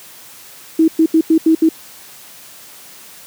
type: tone bursts at uneven times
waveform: sine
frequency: 321.5 Hz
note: E4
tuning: 43 cents flat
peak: -7 dBFS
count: 6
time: 0.79-0.88 / 0.99-1.06 / 1.14-1.21 / 1.3-1.38 / 1.46-1.55 / 1.62-1.69 s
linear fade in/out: 5 ms
effects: white hiss -39 dBFS RMS until 3.26 s + high-pass 100 Hz 12 dB/octave